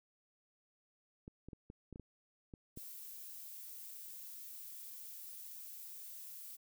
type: clicks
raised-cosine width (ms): 3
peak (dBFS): -36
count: 9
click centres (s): 1.279 / 1.486 / 1.532 / 1.701 / 1.927 / 1.959 / 1.997 / 2.538 / 2.774
type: noise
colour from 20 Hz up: violet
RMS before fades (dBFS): -50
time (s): 2.76-6.57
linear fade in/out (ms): 20
effects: none